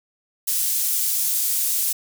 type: high-pass noise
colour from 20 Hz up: pink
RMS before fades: -22 dBFS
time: 0.47-1.93 s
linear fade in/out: 10 ms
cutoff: 9000 Hz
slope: 12 dB/octave
effects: none